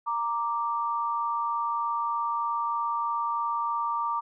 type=tone pair together; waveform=sine; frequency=931.5 / 1174.7 Hz; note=A#5 / D6; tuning=-2 / 0 cents; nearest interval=major third; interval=402 cents; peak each=-29 / -28 dBFS; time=0.06-4.21 s; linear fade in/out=20 ms; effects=none